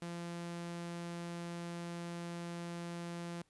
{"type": "tone", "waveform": "sawtooth", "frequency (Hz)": 171.6, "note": "F3", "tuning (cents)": -30, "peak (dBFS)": -37, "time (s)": [0.02, 3.42], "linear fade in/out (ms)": 2, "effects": ["pink hiss -75 dBFS RMS until 3.49 s", "resampled to 24000 Hz"]}